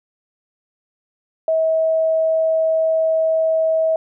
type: tone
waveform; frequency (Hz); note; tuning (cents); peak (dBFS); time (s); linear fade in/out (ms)
sine; 643; E5; -43; -14; 1.48-3.96; 2
effects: none